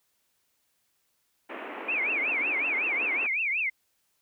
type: band-pass noise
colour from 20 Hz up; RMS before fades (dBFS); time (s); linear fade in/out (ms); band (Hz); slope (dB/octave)
pink; -39; 1.49-3.27; 10; 260 to 2700; 48
type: tone with vibrato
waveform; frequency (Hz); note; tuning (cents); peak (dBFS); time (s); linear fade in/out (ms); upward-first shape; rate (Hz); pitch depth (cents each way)
sine; 2373; D7; +17; -25; 1.88-3.7; 10; triangle; 5.4; 260
effects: white hiss -73 dBFS RMS until 4.21 s